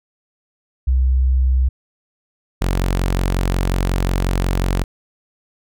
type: tone pair in turn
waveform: sine / sawtooth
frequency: 64.4 / 45.54 Hz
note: C2 / F#1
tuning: -27 / -27 cents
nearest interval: tritone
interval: 600 cents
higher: first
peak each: -12 / -12 dBFS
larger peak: neither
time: 0.87-1.69 / 2.61-4.84 s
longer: second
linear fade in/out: 10 ms
effects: none